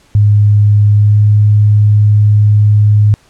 sine tone with pitch glide, 103.83 to 104.79 Hz, G#2 to G#2, 0 to +16 cents, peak -4 dBFS, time 0.15-3.14 s, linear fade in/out 0 ms, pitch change +16 cents, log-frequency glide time 0.94-1.19 s, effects pink hiss -48 dBFS RMS until 3.29 s + low-pass 9000 Hz 12 dB/octave

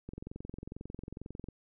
click train, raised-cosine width 3 ms, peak -29 dBFS, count 32, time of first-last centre 0.09-1.486 s, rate 22.2 Hz, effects none

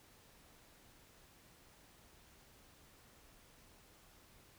silence, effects pink hiss -64 dBFS RMS until 4.58 s

